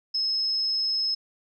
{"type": "tone", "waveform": "sine", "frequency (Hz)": 5180, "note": "E8", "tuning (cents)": -31, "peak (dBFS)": -23, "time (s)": [0.14, 1.15], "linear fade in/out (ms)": 10, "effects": []}